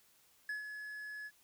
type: tone with ADSR envelope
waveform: triangle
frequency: 1700 Hz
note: G#6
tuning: 40 cents sharp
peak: -34 dBFS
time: 0.49-1.31 s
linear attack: 3 ms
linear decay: 130 ms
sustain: -7 dB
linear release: 48 ms
effects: white hiss -68 dBFS RMS until 1.43 s